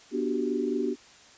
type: chord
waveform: sine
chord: G major seventh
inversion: first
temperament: just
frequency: 245 / 294 / 367.5 / 392 Hz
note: B3 / D4 / F#4 / G4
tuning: -14 / +2 / -12 / 0 cents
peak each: -31 dBFS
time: 0.11-0.96 s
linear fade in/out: 50 ms
effects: white hiss -53 dBFS RMS until 1.37 s + resampled to 16000 Hz